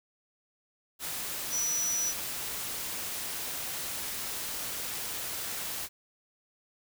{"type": "tone in noise", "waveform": "sine", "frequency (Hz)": 5900, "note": "F#8", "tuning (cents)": -6, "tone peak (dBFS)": -28, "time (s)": [1.5, 2.14], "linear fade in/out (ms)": 50, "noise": "white", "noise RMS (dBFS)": -36, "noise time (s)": [0.99, 5.89], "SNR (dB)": 5, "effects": []}